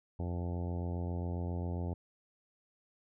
harmonic tone, 87.4 Hz, F2, 2 cents sharp, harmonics 1 / 2 / 3 / 4 / 5 / 6 / 7 / 8 / 9 / 10, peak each -35 / -41 / -45 / -47 / -49 / -51 / -52 / -53 / -54 / -55 dBFS, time 0.19-1.94 s, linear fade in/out 5 ms, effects none

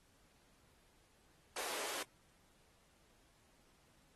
pink high-pass noise, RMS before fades -43 dBFS, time 1.56-2.03 s, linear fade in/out 5 ms, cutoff 370 Hz, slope 24 dB/octave, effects pink hiss -71 dBFS RMS until 4.15 s + AAC 32 kbps

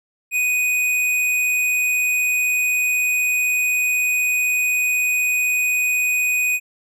sine tone with tanh clipping, 2489 Hz, D#7, in tune, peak -18 dBFS, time 0.31-6.6 s, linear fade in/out 50 ms, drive 17 dB, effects none

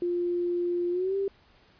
sine tone with pitch glide, 350.4 to 393.3 Hz, F4 to G4, +6 to +6 cents, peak -25 dBFS, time 0.02-1.28 s, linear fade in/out 2 ms, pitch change +200 cents, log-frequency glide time 0.91-1.16 s, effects pink hiss -60 dBFS RMS until 1.79 s + resampled to 11025 Hz

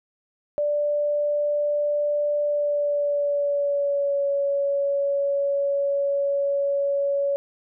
sine tone with pitch glide, 587.3 to 561.8 Hz, D5 to C#5, 0 to +23 cents, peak -20 dBFS, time 0.58-7.36 s, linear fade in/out 0 ms, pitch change -77 cents, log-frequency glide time 2.43-4.25 s, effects none

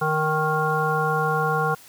harmonic tone, 155.56 Hz, D#3, in tune, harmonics 1 / 3 / 5 / 7 / 9, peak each -26 / -26 / -26 / -26 / -26 dBFS, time 0.01-1.75 s, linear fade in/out 10 ms, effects white hiss -48 dBFS RMS until 1.88 s

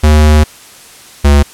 square tone pair in turn, 76 / 71.73 Hz, D#2 / D2, -40 / -40 cents, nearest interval minor second, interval 100 cents, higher first, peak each -4 dBFS, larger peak neither, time 0.03-0.44 / 1.24-1.43 s, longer first, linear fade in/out 10 ms, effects white hiss -36 dBFS RMS until 1.53 s + low-pass 11000 Hz 12 dB/octave

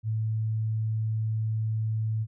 sine tone, 110 Hz, A2, in tune, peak -25 dBFS, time 0.03-2.27 s, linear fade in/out 50 ms, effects none

